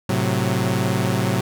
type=chord; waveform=sawtooth; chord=F# diminished; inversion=first; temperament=equal; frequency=110 / 130.81 / 185 Hz; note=A2 / C3 / F#3; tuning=0 / 0 / 0 cents; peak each=-19 dBFS; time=0.09-1.41 s; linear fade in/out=5 ms; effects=none